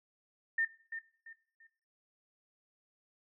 sine tone with echo, 1814 Hz, A#6, 48 cents flat, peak -28 dBFS, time 0.58-0.65 s, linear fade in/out 5 ms, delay 340 ms, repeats 3, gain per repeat -10 dB, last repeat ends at 1.67 s, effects noise-tail reverb RT60 0.5 s tail -17 dB re dry

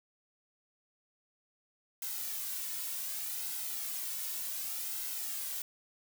blue noise with flanger, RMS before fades -38 dBFS, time 2.02-5.62 s, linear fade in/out 2 ms, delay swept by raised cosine 1.7 to 2.52 ms, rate 0.67 Hz, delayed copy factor -0.55, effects none

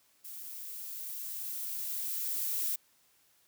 violet noise with level ramp, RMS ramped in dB -45 to -32 dBFS, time 0.24-2.76 s, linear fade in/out 10 ms, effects white hiss -68 dBFS RMS until 3.47 s + high-pass 60 Hz 12 dB/octave

